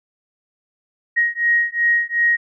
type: beating tone pair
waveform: sine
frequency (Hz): 1881 / 1883.7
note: A#6 / A#6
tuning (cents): +15 / +18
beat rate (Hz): 2.7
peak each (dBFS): -18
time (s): 1.16-2.37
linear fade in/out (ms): 20
effects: none